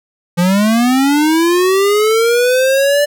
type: linear sweep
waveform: square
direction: up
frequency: 170 to 588 Hz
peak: -10 dBFS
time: 0.37-3.06 s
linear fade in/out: 20 ms
effects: none